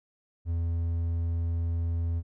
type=tone; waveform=triangle; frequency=84 Hz; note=E2; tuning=33 cents sharp; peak=-24 dBFS; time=0.45-2.23 s; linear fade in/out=50 ms; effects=none